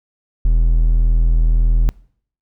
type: tone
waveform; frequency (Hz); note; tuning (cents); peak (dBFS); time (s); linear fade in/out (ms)
triangle; 40.84; E1; -15; -8; 0.45-1.89; 0
effects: noise-tail reverb RT60 0.6 s tail -24 dB re dry